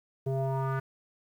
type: tone with low-pass filter sweep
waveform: square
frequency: 133.9 Hz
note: C3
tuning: 40 cents sharp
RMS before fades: -30 dBFS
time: 0.26-0.8 s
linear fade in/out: 10 ms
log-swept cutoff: 500 to 1500 Hz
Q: 3.8
effects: 10-bit